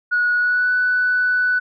sine tone with pitch glide, 1458 to 1489.5 Hz, F#6 to F#6, -26 to +11 cents, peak -14 dBFS, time 0.11-1.6 s, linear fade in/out 20 ms, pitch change +37 cents, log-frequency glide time 0.35-0.72 s, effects tanh soft clip ceiling -10 dBFS

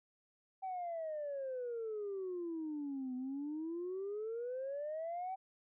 sine exponential two-way sweep, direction down then up, 772 to 250.2 to 772 Hz, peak -37 dBFS, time 0.62-5.36 s, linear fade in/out 20 ms, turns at 3.15 s, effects tanh soft clip ceiling -35 dBFS

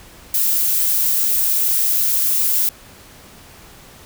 violet noise, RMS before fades -17 dBFS, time 0.34-2.69 s, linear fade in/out 2 ms, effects pink hiss -43 dBFS RMS until 4.05 s

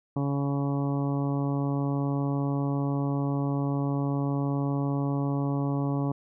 harmonic tone, 140.4 Hz, C#3, 22 cents sharp, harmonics 1 / 2 / 3 / 4 / 5 / 6 / 7 / 8, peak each -27 / -29 / -38 / -39 / -41 / -42 / -43 / -43 dBFS, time 0.16-6.12 s, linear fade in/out 5 ms, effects none

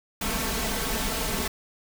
pink noise with comb filter, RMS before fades -28 dBFS, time 0.21-1.48 s, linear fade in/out 5 ms, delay 4.5 ms, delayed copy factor +0.75, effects none

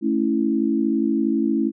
sine chord, A major, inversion none, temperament equal, 220 / 277.2 / 329.6 Hz, A3 / C#4 / E4, 0 / 0 / 0 cents, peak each -22 dBFS, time 0.01-1.72 s, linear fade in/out 50 ms, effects none

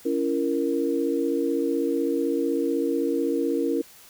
sine chord, A# diminished, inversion first, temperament just, 279.7 / 335.6 / 466.2 Hz, C#4 / E4 / A#4, +16 / +31 / 0 cents, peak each -26 dBFS, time 0.05-3.82 s, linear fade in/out 10 ms, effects white hiss -50 dBFS RMS until 4.09 s

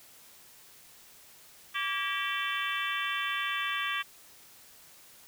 harmonic tone with a mistuned harmonic, 385.8 Hz, G4, 28 cents flat, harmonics 3 / 4 / 5 / 6 / 7 / 8 / 9, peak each -35 / -36 / -37 / -38 / -38 / -39 / -40 dBFS, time 1.74-4.03 s, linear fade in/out 20 ms, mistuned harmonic 4, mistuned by +91 cents, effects white hiss -55 dBFS RMS until 5.27 s

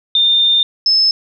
sine tone pair in turn, 3615 / 5226 Hz, A7 / E8, +46 / -16 cents, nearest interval tritone, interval 638 cents, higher second, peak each -9 dBFS, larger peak neither, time 0.15-0.63 / 0.86-1.11 s, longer first, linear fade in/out 2 ms, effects none

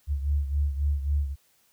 sine beating tone pair, 71.1 / 74.8 Hz, C#2 / D2, +45 / +32 cents, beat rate 3.7 Hz, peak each -24 / -30 dBFS, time 0.07-1.36 s, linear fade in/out 50 ms, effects white hiss -65 dBFS RMS until 1.72 s

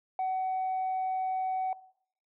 sine tone, 752 Hz, F#5, 28 cents sharp, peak -26 dBFS, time 0.19-1.73 s, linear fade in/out 2 ms, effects noise-tail reverb RT60 0.6 s tail -20 dB re dry + tanh soft clip ceiling -26 dBFS

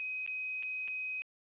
sine tone with dropouts, 2521 Hz, D#7, 22 cents sharp, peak -35 dBFS, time 0-1.22 s, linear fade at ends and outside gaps 0 ms, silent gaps 0.264-0.276 / 0.626-0.632 / 0.877-0.882 s, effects resampled to 8000 Hz + 11-bit

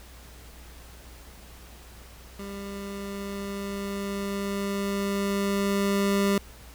25% pulse tone with level ramp, 199.2 Hz, G3, 28 cents sharp, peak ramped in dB -32 to -17 dBFS, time 2.39-6.38 s, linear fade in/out 2 ms, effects added 60 Hz sine -47 dBFS peak until 6.74 s + pink hiss -50 dBFS RMS until 6.74 s

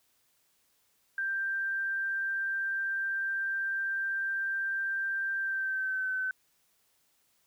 sine tone with pitch glide, 1577 to 1524.2 Hz, G6 to G6, +10 to -49 cents, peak -29 dBFS, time 1.18-6.31 s, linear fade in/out 2 ms, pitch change -59 cents, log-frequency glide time 5.39-6.09 s, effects white hiss -71 dBFS RMS until 7.46 s

